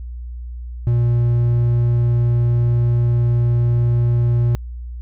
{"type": "tone", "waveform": "triangle", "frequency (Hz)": 119.1, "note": "A#2", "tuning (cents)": 38, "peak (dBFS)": -11, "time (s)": [0.87, 4.55], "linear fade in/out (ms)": 0, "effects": ["added 60 Hz sine -27 dBFS peak until 5.01 s"]}